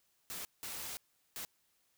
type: noise bursts at uneven times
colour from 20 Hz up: white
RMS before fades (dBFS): -43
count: 3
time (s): 0.3-0.45 / 0.63-0.97 / 1.36-1.45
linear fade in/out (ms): 0
effects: white hiss -75 dBFS RMS until 1.97 s